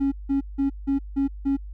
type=tone bursts; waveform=triangle; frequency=275.6 Hz; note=C#4; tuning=10 cents flat; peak=-16 dBFS; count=6; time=0-1.57 s; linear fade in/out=20 ms; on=120 ms; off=170 ms; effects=tanh soft clip ceiling -15 dBFS + added 50 Hz sine -34 dBFS peak until 1.73 s